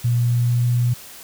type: tone with pitch glide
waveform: sine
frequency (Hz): 120 to 121.46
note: B2 to B2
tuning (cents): -49 to -28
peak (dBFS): -15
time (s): 0.04-0.94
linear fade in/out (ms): 10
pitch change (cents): +21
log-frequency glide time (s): 0.23-0.7
effects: white hiss -40 dBFS RMS until 1.23 s